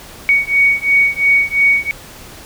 sine beating tone pair, 2237 / 2239.9 Hz, C#7 / C#7, +15 / +17 cents, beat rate 2.9 Hz, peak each -13 dBFS, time 0.29-1.91 s, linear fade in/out 0 ms, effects pink hiss -36 dBFS RMS until 2.45 s

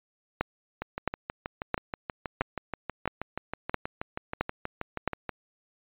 two click trains, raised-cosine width 0.5 ms, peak -17 / -10 dBFS, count 29 / 8, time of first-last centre 0.82-5.293 / 0.41-5.077 s, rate 6.26 / 1.5 Hz, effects resampled to 8000 Hz

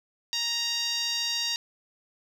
10% pulse tone with band-pass filter, 934 Hz, A#5, 3 cents sharp, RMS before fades -29 dBFS, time 0.33-1.56 s, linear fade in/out 0 ms, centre 4700 Hz, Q 1.5, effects none

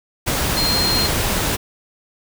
sine tone in noise, 4200 Hz, C8, 6 cents sharp, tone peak -18 dBFS, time 0.56-1.08 s, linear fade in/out 20 ms, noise pink, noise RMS -20 dBFS, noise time 0.26-1.57 s, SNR -1 dB, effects none

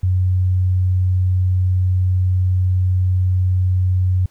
sine tone, 92 Hz, F#2, 9 cents flat, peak -13 dBFS, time 0.03-4.26 s, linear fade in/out 5 ms, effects pink hiss -58 dBFS RMS until 4.3 s

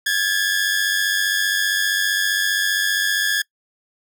sawtooth tone pair together, 1633.8 / 1729 Hz, G#6 / A6, -29 / -31 cents, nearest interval minor second, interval 98 cents, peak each -17 dBFS, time 0.06-3.42 s, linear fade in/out 5 ms, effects noise-tail reverb RT60 0.1 s tail -24 dB re dry

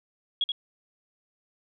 sine tone with echo, 3322 Hz, G#7, in tune, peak -22 dBFS, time 0.41-0.44 s, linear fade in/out 2 ms, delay 79 ms, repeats 1, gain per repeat -4 dB, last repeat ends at 0.519 s, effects none

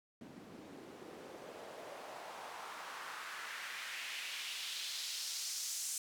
white noise with band-pass filter sweep, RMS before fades -45 dBFS, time 0.21-5.98 s, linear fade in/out 2 ms, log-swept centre 210 to 7400 Hz, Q 1.7, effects none

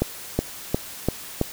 accelerating click train, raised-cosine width 2 ms, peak -6 dBFS, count 5, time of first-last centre 0.02-1.414 s, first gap 370 ms, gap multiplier 0.96, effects white hiss -38 dBFS RMS until 1.52 s

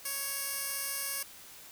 15% pulse tone with band-pass filter, 554.4 Hz, C#5, in tune, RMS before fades -36 dBFS, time 0.05-1.23 s, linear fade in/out 5 ms, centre 12000 Hz, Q 1.1, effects white hiss -51 dBFS RMS until 1.71 s

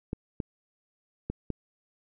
clicks, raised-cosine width 3 ms, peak -18 dBFS, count 4, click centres 0.131 / 0.402 / 1.3 / 1.503 s, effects none

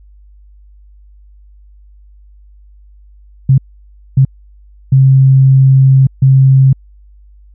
sine tone bursts at uneven times, 133.6 Hz, C3, 36 cents sharp, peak -3 dBFS, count 4, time 3.49-3.58 / 4.17-4.25 / 4.92-6.07 / 6.22-6.73 s, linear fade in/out 5 ms, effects added 50 Hz sine -38 dBFS peak until 7.54 s

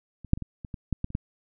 clicks, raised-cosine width 5 ms, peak -29 / -6 / -24 / -21 / -25 / -22 / -13 / -15 / -28 / -14 dBFS, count 10, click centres 0.247 / 0.334 / 0.375 / 0.423 / 0.648 / 0.742 / 0.927 / 1.044 / 1.104 / 1.151 s, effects none

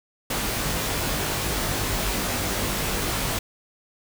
pink noise with comb filter, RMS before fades -26 dBFS, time 0.3-3.39 s, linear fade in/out 5 ms, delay 20 ms, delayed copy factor +0.8, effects none

